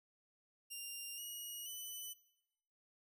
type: tone with pitch steps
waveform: 10% pulse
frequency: 2794 / 2894 / 2998 Hz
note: F7 / F#7 / F#7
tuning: 0 / -39 / +22 cents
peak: -37 dBFS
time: 0.7-2.14 s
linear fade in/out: 20 ms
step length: 480 ms
effects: noise-tail reverb RT60 0.9 s tail -19 dB re dry